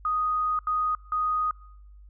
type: tone bursts at uneven times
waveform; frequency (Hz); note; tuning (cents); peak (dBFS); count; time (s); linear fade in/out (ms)
sine; 1244.5; D#6; 0; -23; 3; 0.05-0.59 / 0.67-0.95 / 1.12-1.51; 2
effects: noise-tail reverb RT60 0.9 s tail -25 dB re dry + added 50 Hz sine -46 dBFS peak until 2.09 s